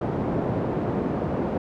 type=band-pass noise; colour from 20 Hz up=pink; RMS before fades=-26 dBFS; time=0.01-1.58 s; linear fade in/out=5 ms; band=140 to 600 Hz; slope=12 dB/octave; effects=none